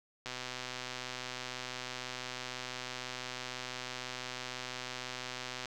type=click train; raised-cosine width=0.2 ms; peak=-22 dBFS; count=681; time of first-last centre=0.26-5.657 s; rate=126 Hz; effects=none